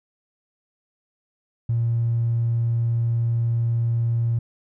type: tone with tanh clipping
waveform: triangle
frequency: 116.54 Hz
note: A#2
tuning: in tune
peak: -18 dBFS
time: 1.69-4.39 s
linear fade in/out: 5 ms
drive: 1 dB
effects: none